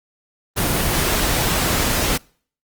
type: noise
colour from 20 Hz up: pink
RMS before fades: -19 dBFS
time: 0.56-2.18 s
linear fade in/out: 20 ms
effects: noise-tail reverb RT60 0.5 s tail -26 dB re dry + Opus 24 kbps